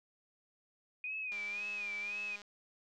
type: tone with vibrato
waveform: sine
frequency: 2449 Hz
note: D#7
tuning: 28 cents flat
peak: -37 dBFS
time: 1.04-2.36 s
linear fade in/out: 2 ms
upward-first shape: sine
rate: 1.9 Hz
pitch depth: 100 cents each way
type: click train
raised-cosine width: 0.2 ms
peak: -35 dBFS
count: 226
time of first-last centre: 1.32-2.418 s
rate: 205 Hz
effects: none